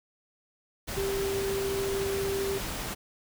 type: tone in noise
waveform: sine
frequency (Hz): 392.5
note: G4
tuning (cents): +2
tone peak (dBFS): -28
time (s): 0.96-2.59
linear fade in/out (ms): 20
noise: pink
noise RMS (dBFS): -35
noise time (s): 0.87-2.95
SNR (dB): +4
effects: none